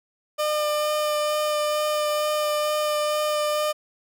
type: tone with vibrato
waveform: 30% pulse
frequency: 602 Hz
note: D5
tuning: 43 cents sharp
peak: -19 dBFS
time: 0.38-3.73 s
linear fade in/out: 20 ms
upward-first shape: sine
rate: 2.2 Hz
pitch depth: 10 cents each way
effects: none